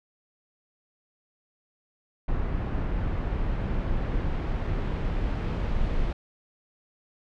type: noise with low-pass filter sweep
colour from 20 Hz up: brown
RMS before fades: -27 dBFS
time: 2.28-6.13 s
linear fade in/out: 5 ms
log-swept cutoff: 2000 to 3400 Hz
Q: 0.79
effects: none